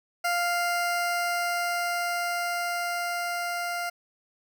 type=tone with level ramp; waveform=20% pulse; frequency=698.5 Hz; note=F5; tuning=in tune; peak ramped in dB=-19 to -24 dBFS; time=0.24-3.9 s; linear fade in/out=10 ms; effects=none